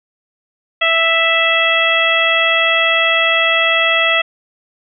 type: harmonic tone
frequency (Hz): 659.3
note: E5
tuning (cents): 0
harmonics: 1 / 2 / 3 / 4 / 5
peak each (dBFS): -19 / -19 / -16 / -16 / -18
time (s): 0.81-4.22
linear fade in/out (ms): 10
effects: none